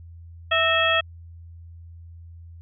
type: harmonic tone with a mistuned harmonic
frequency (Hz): 655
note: E5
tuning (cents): -11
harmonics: 1 / 2 / 3 / 4 / 5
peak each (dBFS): -24 / -24 / -24 / -24 / -24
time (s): 0.51-1.01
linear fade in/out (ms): 10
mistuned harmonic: 3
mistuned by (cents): -110
effects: added 84 Hz sine -40 dBFS peak until 2.61 s